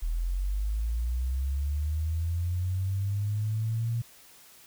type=linear sweep; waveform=sine; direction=up; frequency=38.89 to 118.2 Hz; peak=-26 dBFS; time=0.02-4.02 s; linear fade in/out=10 ms; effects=white hiss -54 dBFS RMS until 4.66 s